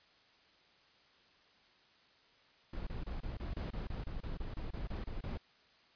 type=noise bursts; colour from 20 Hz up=brown; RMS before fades=-40 dBFS; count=16; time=2.73-5.375 s; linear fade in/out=5 ms; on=140 ms; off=27 ms; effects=white hiss -66 dBFS RMS until 5.95 s + resampled to 11025 Hz